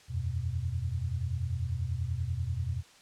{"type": "chord", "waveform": "sine", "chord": "E suspended second", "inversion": "none", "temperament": "just", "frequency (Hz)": [82.41, 92.71, 123.61], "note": ["E2", "F#2", "B2"], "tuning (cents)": [0, 4, 2], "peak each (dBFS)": -34, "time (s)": [0.08, 2.83], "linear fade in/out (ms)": 50, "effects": ["white hiss -57 dBFS RMS until 3.01 s", "low-pass 7000 Hz 12 dB/octave"]}